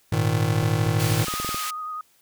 square chord, Ab suspended second, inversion none, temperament just, 103.83 / 116.8 / 155.74 Hz, Ab2 / Bb2 / Eb3, 0 / +4 / +2 cents, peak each -25 dBFS, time 0.12-1.25 s, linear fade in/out 5 ms
clicks, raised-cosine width 2 ms, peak -19 dBFS, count 10, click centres 0.629 / 0.863 / 1.113 / 1.209 / 1.283 / 1.339 / 1.4 / 1.447 / 1.491 / 1.545 s
pink high-pass noise, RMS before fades -31 dBFS, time 0.99-1.71 s, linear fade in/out 10 ms, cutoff 1900 Hz, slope 12 dB/octave
sine tone with vibrato, 1244.5 Hz, D#6, in tune, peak -29 dBFS, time 1.27-2.01 s, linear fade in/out 2 ms, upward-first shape sine, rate 10 Hz, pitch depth 21 cents each way
effects white hiss -61 dBFS RMS until 2.21 s

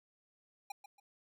square tone with echo, 808 Hz, G#5, 48 cents flat, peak -40 dBFS, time 0.7-0.72 s, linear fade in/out 5 ms, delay 140 ms, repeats 2, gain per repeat -11 dB, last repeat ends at 1 s, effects none

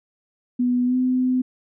sine tone with pitch glide, 246.9 to 254.4 Hz, B3 to C4, 0 to -48 cents, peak -17 dBFS, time 0.59-1.42 s, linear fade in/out 10 ms, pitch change +52 cents, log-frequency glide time 0.85-0.96 s, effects none

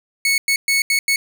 sawtooth tone bursts at uneven times, 2208 Hz, C#7, 7 cents flat, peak -11 dBFS, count 5, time 0.25-0.38 / 0.48-0.56 / 0.68-0.82 / 0.9-0.99 / 1.08-1.16 s, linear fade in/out 2 ms, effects none

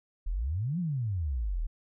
sine exponential two-way sweep, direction up then down, 35.38 to 185 to 35.38 Hz, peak -28 dBFS, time 0.26-1.67 s, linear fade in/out 10 ms, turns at 0.79 s, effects none

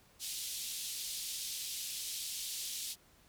pink band-pass noise, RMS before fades -41 dBFS, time 0.19-2.96 s, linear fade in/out 50 ms, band 3300 to 14000 Hz, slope 24 dB/octave, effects pink hiss -65 dBFS RMS until 3.28 s

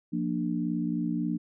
sine chord, Bb major, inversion second, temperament equal with one note detuned, 174.61 / 233.1 / 296.7 Hz, F3 / Bb3 / D4, 0 / 0 / +18 cents, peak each -31 dBFS, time 0.12-1.38 s, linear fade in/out 20 ms, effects none

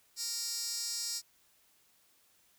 15% pulse tone with high-pass filter, 465.5 Hz, A#4, 2 cents flat, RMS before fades -37 dBFS, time 0.16-1.22 s, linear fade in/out 50 ms, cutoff 5800 Hz, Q 4.3, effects white hiss -68 dBFS RMS until 2.58 s

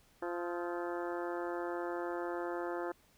harmonic tone with a mistuned harmonic, 173.8 Hz, F3, 8 cents flat, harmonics 2 / 3 / 4 / 5 / 6 / 7 / 8 / 9 / 10, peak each -38 / -42 / -44 / -46 / -48 / -49 / -50 / -51 / -52 dBFS, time 0.22-2.92 s, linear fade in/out 5 ms, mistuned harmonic 7, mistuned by +61 cents, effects pink hiss -67 dBFS RMS until 3.17 s

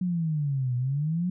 sine exponential two-way sweep, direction down then up, 185 to 121.7 to 185 Hz, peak -24 dBFS, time 0.01-1.3 s, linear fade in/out 5 ms, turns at 0.76 s, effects none

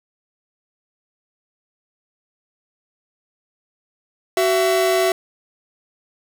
45% pulse tone pair together, 376 / 670 Hz, F#4 / E5, +28 / +28 cents, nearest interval minor seventh, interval 1000 cents, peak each -18 dBFS, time 4.37-5.12 s, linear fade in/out 2 ms, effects none

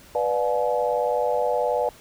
sine chord, B diminished seventh, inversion none, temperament just, 493.9 / 592.7 / 711.2 / 853.4 Hz, B4 / D5 / F5 / Ab5, 0 / +16 / +31 / +47 cents, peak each -24 / -25 / -28 / -27 dBFS, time 0.15-1.89 s, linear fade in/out 2 ms, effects pink hiss -49 dBFS RMS until 2 s

